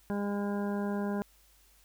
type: harmonic tone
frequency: 202.8 Hz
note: G#3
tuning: 41 cents flat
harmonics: 1 / 2 / 3 / 4 / 5 / 7 / 8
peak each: -31 / -37 / -41 / -43 / -45 / -48 / -49 dBFS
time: 0.1-1.22 s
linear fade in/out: 0 ms
effects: added 50 Hz sine -64 dBFS peak until 1.84 s + white hiss -64 dBFS RMS until 1.84 s